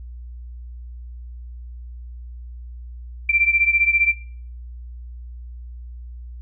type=beating tone pair; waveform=sine; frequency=2349 / 2364 Hz; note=D7 / D7; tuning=0 / +11 cents; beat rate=15 Hz; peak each=-18 dBFS; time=3.29-4.12 s; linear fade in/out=5 ms; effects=noise-tail reverb RT60 0.5 s tail -18 dB re dry + added 60 Hz sine -33 dBFS peak until 6.41 s